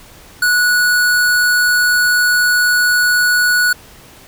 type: tone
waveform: square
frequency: 1468 Hz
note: F#6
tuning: 14 cents flat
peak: -11 dBFS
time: 0.42-3.73 s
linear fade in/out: 5 ms
effects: pink hiss -41 dBFS RMS until 4.27 s